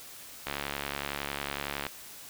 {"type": "click train", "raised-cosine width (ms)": 0.3, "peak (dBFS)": -16, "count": 100, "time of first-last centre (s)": [0.47, 1.866], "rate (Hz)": 70.9, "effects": ["white hiss -47 dBFS RMS until 2.29 s"]}